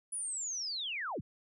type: linear sweep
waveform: sine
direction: down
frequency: 10030 to 46.93 Hz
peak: -35 dBFS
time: 0.12-1.21 s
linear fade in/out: 10 ms
effects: none